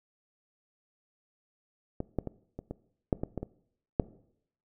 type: clicks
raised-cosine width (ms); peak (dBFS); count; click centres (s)
2; -19 / -15 / -22 / -25 / -23 / -11 / -18 / -20 / -22 / -9; 10; 2.004 / 2.187 / 2.273 / 2.59 / 2.71 / 3.128 / 3.235 / 3.377 / 3.43 / 3.998
effects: noise-tail reverb RT60 0.7 s tail -20 dB re dry